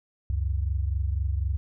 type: tone pair together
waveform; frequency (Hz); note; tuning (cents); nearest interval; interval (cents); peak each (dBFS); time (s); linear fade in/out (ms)
sine; 68.48 / 92.5; C#2 / F#2; -20 / 0; perfect fourth; 520; -25 / -29; 0.3-1.57; 0
effects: none